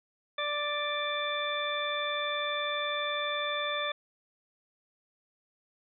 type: harmonic tone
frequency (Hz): 588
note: D5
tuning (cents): +2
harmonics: 1 / 2 / 3 / 4 / 6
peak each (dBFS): -35 / -35 / -37 / -38 / -35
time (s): 0.38-3.92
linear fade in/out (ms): 5
effects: none